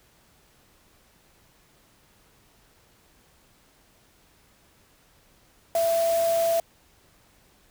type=tone in noise; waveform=sine; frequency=668 Hz; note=E5; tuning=23 cents sharp; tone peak=-20 dBFS; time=5.75-6.6 s; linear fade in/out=2 ms; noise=white; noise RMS=-35 dBFS; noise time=5.75-6.6 s; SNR=+12 dB; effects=pink hiss -60 dBFS RMS until 7.7 s